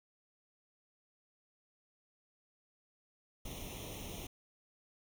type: noise with comb filter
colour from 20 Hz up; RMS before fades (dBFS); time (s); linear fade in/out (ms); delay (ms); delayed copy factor
pink; -45; 3.45-4.27; 5; 0.32; +0.85
effects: none